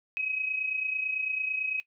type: tone pair together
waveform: sine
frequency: 2515 / 2544 Hz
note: D#7 / D#7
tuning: +18 / +38 cents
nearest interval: unison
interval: 20 cents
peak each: -35 / -29 dBFS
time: 0.17-1.8 s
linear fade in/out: 0 ms
effects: noise-tail reverb RT60 0.1 s tail -17 dB re dry